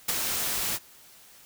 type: noise with ADSR envelope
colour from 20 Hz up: white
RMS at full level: -24 dBFS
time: 0.08-0.79 s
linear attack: 11 ms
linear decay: 25 ms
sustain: -5 dB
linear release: 41 ms
effects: white hiss -53 dBFS RMS until 1.45 s